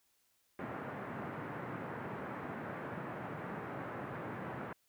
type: band-pass noise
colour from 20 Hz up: pink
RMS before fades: -43 dBFS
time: 0.59-4.73 s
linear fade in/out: 2 ms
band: 120 to 1800 Hz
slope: 24 dB/octave
effects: white hiss -75 dBFS RMS until 4.88 s